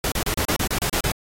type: noise bursts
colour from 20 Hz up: pink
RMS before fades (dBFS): -23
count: 10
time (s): 0.04-1.118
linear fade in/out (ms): 2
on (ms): 79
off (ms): 32
effects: AAC 48 kbps